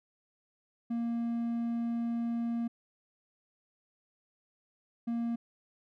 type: tone pair in turn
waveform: triangle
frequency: 233.6 / 233.6 Hz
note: A#3 / A#3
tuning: +4 / +4 cents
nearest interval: unison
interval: 0 cents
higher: neither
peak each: -28 dBFS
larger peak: neither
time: 0.9-2.68 / 5.07-5.36 s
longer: first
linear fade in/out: 10 ms
effects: none